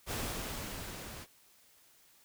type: noise with level ramp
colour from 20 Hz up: pink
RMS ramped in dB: -36 to -47 dBFS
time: 0.06-1.27 s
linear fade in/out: 50 ms
effects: white hiss -64 dBFS RMS until 2.24 s